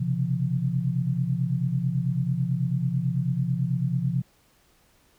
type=tone cluster; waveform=sine; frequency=127.4 / 136.5 / 171.8 Hz; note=C3 / C#3 / F3; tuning=-46 / -26 / -28 cents; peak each=-27 dBFS; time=0-4.22 s; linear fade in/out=10 ms; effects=pink hiss -62 dBFS RMS until 5.18 s